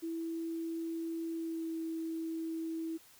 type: tone with pitch glide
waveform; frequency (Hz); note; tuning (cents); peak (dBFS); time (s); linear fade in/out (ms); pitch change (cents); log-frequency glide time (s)
sine; 329.6 to 325.4; E4 to E4; 0 to -22; -35; 0.02-2.98; 20; -22; 1.31-1.77
effects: white hiss -60 dBFS RMS until 3.19 s